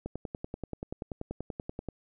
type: click train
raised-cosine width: 2 ms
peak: -22 dBFS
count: 20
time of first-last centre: 0.06-1.887 s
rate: 10.4 Hz
effects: none